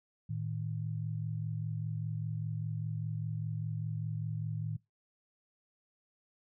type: tone pair together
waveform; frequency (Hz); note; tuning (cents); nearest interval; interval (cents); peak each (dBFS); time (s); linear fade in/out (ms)
sine; 110.5 / 155.51; A2 / D#3; +8 / -1; tritone; 591; -36 / -37; 0.29-4.77; 10
effects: noise-tail reverb RT60 0.2 s tail -22 dB re dry